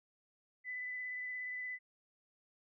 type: tone with vibrato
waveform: sine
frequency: 2000 Hz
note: B6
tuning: 21 cents sharp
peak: -39 dBFS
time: 0.64-1.79 s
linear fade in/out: 50 ms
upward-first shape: triangle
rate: 17 Hz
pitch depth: 14 cents each way
effects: none